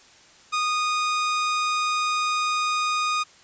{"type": "tone", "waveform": "sawtooth", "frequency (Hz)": 1235, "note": "D#6", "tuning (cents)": -13, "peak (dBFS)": -18, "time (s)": [0.52, 3.24], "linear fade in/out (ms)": 20, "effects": ["white hiss -52 dBFS RMS until 3.43 s", "resampled to 16000 Hz"]}